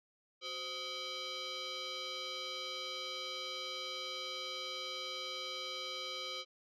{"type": "tone with frequency modulation", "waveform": "sine", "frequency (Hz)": 370, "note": "F#4", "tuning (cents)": 0, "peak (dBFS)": -38, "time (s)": [0.41, 6.45], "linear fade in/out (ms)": 50, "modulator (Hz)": 890, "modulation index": 5, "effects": ["tanh soft clip ceiling -35 dBFS"]}